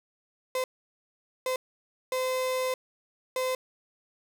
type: tone bursts at uneven times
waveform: 35% pulse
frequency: 514 Hz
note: C5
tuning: 31 cents flat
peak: -25 dBFS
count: 4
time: 0.55-0.64 / 1.46-1.56 / 2.12-2.74 / 3.36-3.55 s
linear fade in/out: 2 ms
effects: none